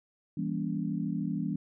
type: chord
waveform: sine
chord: E diminished seventh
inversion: none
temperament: just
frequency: 164.81 / 197.78 / 237.3 / 284.8 Hz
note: E3 / G3 / Bb3 / Db4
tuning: 0 / +16 / +31 / +47 cents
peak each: -34 / -34 / -36 / -36 dBFS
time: 0.37-1.56 s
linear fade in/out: 5 ms
effects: none